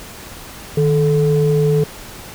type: tone pair together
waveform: sine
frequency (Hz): 153.7 / 435.1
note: D#3 / A4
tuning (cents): -21 / -19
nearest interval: octave + tritone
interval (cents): 1802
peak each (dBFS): -13 / -14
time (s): 0.77-1.84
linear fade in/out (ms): 5
effects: tanh soft clip ceiling -5 dBFS + pink hiss -35 dBFS RMS until 2.34 s